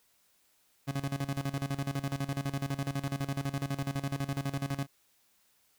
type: tone with tremolo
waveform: 30% pulse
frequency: 138.59 Hz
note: C#3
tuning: in tune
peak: -27 dBFS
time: 0.87-4.87 s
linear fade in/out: 20 ms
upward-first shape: square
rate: 12 Hz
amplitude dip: 80%
effects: white hiss -69 dBFS RMS until 5.78 s